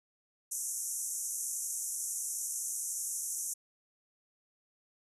pink band-pass noise, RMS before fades -37 dBFS, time 0.51-3.54 s, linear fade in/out 10 ms, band 5900 to 12000 Hz, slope 96 dB/octave, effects none

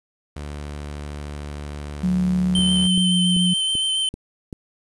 sawtooth tone, 73.2 Hz, D2, 5 cents flat, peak -26 dBFS, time 0.36-2.87 s, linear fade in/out 5 ms
sine tone with pitch glide, 182.7 to 179.04 Hz, F#3 to F3, -22 to +43 cents, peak -17 dBFS, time 2.03-3.54 s, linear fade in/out 10 ms, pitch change -35 cents, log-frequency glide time 3-3.15 s
square tone with vibrato, 3091 Hz, G7, 25 cents flat, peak -20 dBFS, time 2.55-4.09 s, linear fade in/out 2 ms, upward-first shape square, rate 7.1 Hz, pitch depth 13 cents each way
click train, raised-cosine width 3 ms, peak -19 dBFS, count 6, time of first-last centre 2.59-4.528 s, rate 2.58 Hz
effects resampled to 24000 Hz + 8-bit

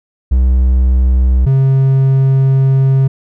triangle tone pair in turn, 63.5 / 134.17 Hz, B1 / C3, +49 / +44 cents, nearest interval octave + minor second, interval 1295 cents, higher second, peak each -5 dBFS, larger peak neither, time 0.31-1.46 / 1.46-3.08 s, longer second, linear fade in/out 10 ms, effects none

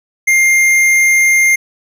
sine tone with tanh clipping, 2112 Hz, C7, 16 cents sharp, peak -9 dBFS, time 0.27-1.56 s, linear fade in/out 10 ms, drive 14 dB, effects none

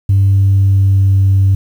sine tone with pitch glide, 98 to 96.87 Hz, G2 to G2, 0 to -20 cents, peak -5 dBFS, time 0.09-1.55 s, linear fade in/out 5 ms, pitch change -20 cents, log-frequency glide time 0.31-1.26 s, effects tanh soft clip ceiling -4 dBFS + 7-bit

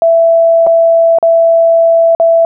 sine tone with dropouts, 664 Hz, E5, 12 cents sharp, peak -4 dBFS, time 0.02-2.45 s, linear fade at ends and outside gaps 1 ms, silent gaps 0.666-0.67 / 1.186-1.227 / 2.15-2.199 s, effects none

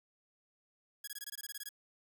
5% pulse tone bursts, 1661.2 Hz, G#6, in tune, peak -30 dBFS, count 12, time 1.04-1.691 s, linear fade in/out 5 ms, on 35 ms, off 21 ms, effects none

